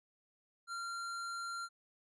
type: tone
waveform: square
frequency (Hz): 1380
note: F6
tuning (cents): -21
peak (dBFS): -40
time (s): 0.67-1.69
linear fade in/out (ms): 50
effects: resampled to 22050 Hz